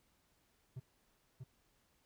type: tone with echo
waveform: triangle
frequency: 128.4 Hz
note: C3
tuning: 32 cents flat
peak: -40 dBFS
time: 0.76-0.8 s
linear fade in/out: 10 ms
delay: 640 ms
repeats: 1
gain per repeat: -3 dB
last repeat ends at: 1.44 s
effects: pink hiss -75 dBFS RMS until 2.05 s